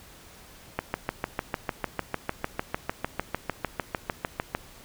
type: click train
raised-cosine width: 0.5 ms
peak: -11 dBFS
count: 26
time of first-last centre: 0.79-4.549 s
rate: 6.65 Hz
effects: pink hiss -50 dBFS RMS until 4.84 s